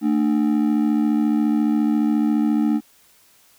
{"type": "ring-modulated tone", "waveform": "triangle", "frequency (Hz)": 260.8, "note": "C4", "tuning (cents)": -5, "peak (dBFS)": -11, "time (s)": [0.01, 2.81], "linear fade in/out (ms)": 50, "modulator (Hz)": 37.2, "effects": ["white hiss -55 dBFS RMS until 3.58 s"]}